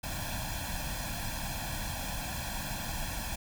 pink noise with comb filter, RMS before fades -36 dBFS, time 0.03-3.36 s, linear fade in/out 10 ms, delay 1.2 ms, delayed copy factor +1, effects none

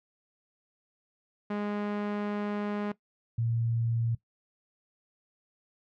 sawtooth / sine tone pair in turn, 206.6 / 115.7 Hz, G#3 / A#2, -9 / -13 cents, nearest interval minor seventh, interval 1004 cents, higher first, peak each -26 / -26 dBFS, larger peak neither, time 1.5-2.92 / 3.38-4.15 s, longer first, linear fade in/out 5 ms, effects noise-tail reverb RT60 0.1 s tail -18 dB re dry + low-pass 2000 Hz 12 dB/octave

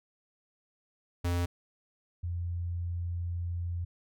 square / sine tone pair in turn, 87.31 / 86.71 Hz, F2 / F2, 0 / -12 cents, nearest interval unison, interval 12 cents, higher first, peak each -28 / -31 dBFS, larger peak first, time 1.24-1.46 / 2.23-3.85 s, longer second, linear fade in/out 10 ms, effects none

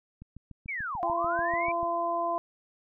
click train, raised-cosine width 5 ms, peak -32 dBFS, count 12, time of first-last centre 0.22-1.831 s, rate 6.83 Hz
sine linear two-way sweep, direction down then up, 2368 to 679 to 2368 Hz, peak -31 dBFS, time 0.68-1.72 s, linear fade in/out 10 ms, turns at 1.01 s
harmonic tone, 341.3 Hz, F4, 40 cents flat, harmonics 1 / 2 / 3, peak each -37 / -29 / -30 dBFS, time 1.03-2.38 s, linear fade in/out 0 ms
effects none

